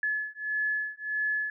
sine beating tone pair, 1712 / 1713.6 Hz, A6 / A6, -48 / -46 cents, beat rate 1.6 Hz, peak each -31 dBFS, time 0.03-1.5 s, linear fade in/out 2 ms, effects none

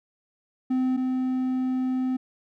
triangle tone pair in turn, 257.2 / 257.2 Hz, C4 / C4, -30 / -30 cents, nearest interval unison, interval 0 cents, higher neither, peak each -19 / -21 dBFS, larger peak first, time 0.7-0.97 / 0.97-2.17 s, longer second, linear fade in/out 10 ms, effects none

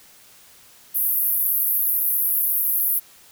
white band-pass noise, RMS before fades -21 dBFS, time 0.94-3 s, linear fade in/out 20 ms, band 11000 to 16000 Hz, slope 96 dB/octave, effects white hiss -50 dBFS RMS until 3.31 s

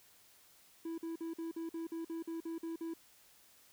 triangle tone bursts, 329.6 Hz, E4, in tune, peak -36 dBFS, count 12, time 0.85-2.938 s, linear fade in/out 5 ms, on 130 ms, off 48 ms, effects white hiss -64 dBFS RMS until 3.72 s

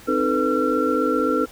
sine tone cluster, 263.2 / 310.7 / 439.9 / 495.6 / 1359 Hz, C4 / D#4 / A4 / B4 / F6, +10 / -2 / 0 / +6 / -48 cents, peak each -24 dBFS, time 0.07-1.46 s, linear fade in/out 20 ms, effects pink hiss -45 dBFS RMS until 1.51 s

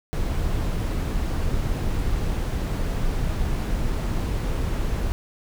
brown noise, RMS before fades -24 dBFS, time 0.13-5.12 s, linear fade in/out 0 ms, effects none

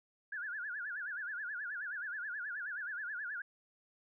sine tone with vibrato, 1568 Hz, G6, in tune, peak -38 dBFS, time 0.32-3.42 s, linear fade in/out 5 ms, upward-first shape sine, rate 9.4 Hz, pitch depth 190 cents each way, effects none

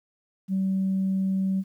sine tone, 191.2 Hz, G3, 43 cents flat, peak -21 dBFS, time 0.48-1.64 s, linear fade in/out 50 ms, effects tanh soft clip ceiling -18 dBFS + 10-bit

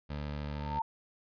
20% pulse tone, 73.42 Hz, D2, in tune, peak -31 dBFS, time 0.09-0.8 s, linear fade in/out 20 ms
sine tone with exponential growth, 900 Hz, A5, 39 cents sharp, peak -27 dBFS, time 0.41-0.82 s, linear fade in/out 5 ms, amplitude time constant 87 ms
effects resampled to 11025 Hz

